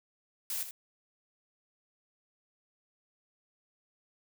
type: noise with echo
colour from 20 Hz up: blue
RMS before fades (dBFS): -35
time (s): 0.5-0.63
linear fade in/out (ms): 2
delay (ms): 80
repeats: 1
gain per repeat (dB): -9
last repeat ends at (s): 0.71
effects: none